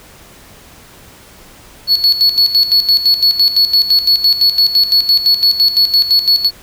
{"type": "tone with tremolo", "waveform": "triangle", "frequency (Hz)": 4399, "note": "C#8", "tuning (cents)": -14, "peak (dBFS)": -5, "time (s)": [1.87, 6.51], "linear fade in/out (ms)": 50, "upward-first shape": "square", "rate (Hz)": 5.9, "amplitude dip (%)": 70, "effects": ["pink hiss -40 dBFS RMS until 6.62 s"]}